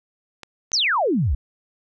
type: clicks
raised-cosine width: 0.2 ms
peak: -19 dBFS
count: 2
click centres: 0.433 / 0.718 s
type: exponential sweep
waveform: sine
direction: down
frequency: 6400 to 55.2 Hz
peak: -17 dBFS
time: 0.73-1.35 s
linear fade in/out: 5 ms
effects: none